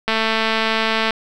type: click train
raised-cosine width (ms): 0.3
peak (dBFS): -3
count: 229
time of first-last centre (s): 0.08-1.107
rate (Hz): 222
effects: none